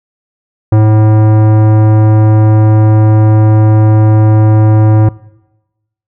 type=tone with tanh clipping; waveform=sine; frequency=108.1 Hz; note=A2; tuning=30 cents flat; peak=-5 dBFS; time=0.72-5.09 s; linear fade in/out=5 ms; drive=17 dB; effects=noise-tail reverb RT60 1.0 s tail -21 dB re dry